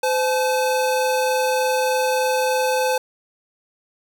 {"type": "tone pair together", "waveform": "square", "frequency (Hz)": [512, 861.1], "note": ["C5", "A5"], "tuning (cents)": [-38, -38], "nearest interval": "major sixth", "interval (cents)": 900, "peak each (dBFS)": [-20, -23], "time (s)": [0.03, 2.98], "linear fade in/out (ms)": 5, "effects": []}